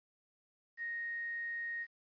sine tone with quantisation, 1864.7 Hz, A#6, in tune, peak -37 dBFS, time 0.77-1.87 s, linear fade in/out 50 ms, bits 10, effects resampled to 11025 Hz

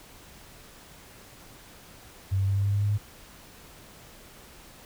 sine tone with pitch steps, 96.3 / 97.31 / 98.32 / 99.35 / 100.39 / 101.44 / 102.5 / 103.57 Hz, G2 / G2 / G2 / G2 / G2 / G#2 / G#2 / G#2, -30 / -12 / +6 / +24 / +42 / -40 / -22 / -4 cents, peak -22 dBFS, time 2.31-2.982 s, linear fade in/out 20 ms, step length 84 ms, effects pink hiss -50 dBFS RMS until 4.85 s

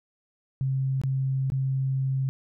sine tone with dropouts, 133.5 Hz, C3, 35 cents sharp, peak -23 dBFS, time 0.61-2.29 s, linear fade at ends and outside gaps 0 ms, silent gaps 1.015-1.036 / 1.501-1.52 s, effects none

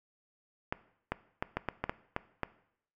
clicks, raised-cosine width 0.5 ms, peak -16 dBFS, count 9, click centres 0.725 / 1.12 / 1.425 / 1.57 / 1.687 / 1.84 / 1.895 / 2.164 / 2.433 s, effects noise-tail reverb RT60 0.7 s tail -18 dB re dry

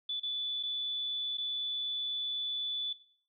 sine tone with dropouts, 3472 Hz, A7, 24 cents flat, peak -32 dBFS, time 0.09-2.93 s, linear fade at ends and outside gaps 5 ms, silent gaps 0.199-0.231 / 0.629-0.633 / 1.373-1.381 s, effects noise-tail reverb RT60 0.5 s tail -17 dB re dry

